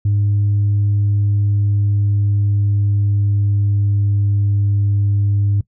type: tone with pitch glide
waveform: sine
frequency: 102.2 to 101.2 Hz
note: G#2 to G#2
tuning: -27 to -44 cents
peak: -11 dBFS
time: 0.05-5.61 s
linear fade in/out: 5 ms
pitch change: -17 cents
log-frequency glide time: 0.83-4.64 s
effects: noise-tail reverb RT60 0.1 s tail -20 dB re dry + tanh soft clip ceiling -10 dBFS